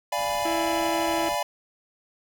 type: chord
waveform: square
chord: D diminished seventh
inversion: none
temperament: equal with one note detuned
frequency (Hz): 587.3 / 693.2 / 830.6 / 987.8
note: D5 / F5 / Ab5 / Cb6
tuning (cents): 0 / -13 / 0 / 0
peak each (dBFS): -31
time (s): 0.12-1.43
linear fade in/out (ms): 5
type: noise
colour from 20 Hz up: pink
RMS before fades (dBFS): -44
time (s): 0.17-1.35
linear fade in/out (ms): 5
type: harmonic tone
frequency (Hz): 330.6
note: E4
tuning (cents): +5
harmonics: 1 / 2 / 4 / 5 / 6 / 7 / 8 / 9 / 10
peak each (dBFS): -28 / -34 / -40 / -42 / -44 / -45 / -46 / -47 / -48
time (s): 0.45-1.29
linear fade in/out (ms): 5
effects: none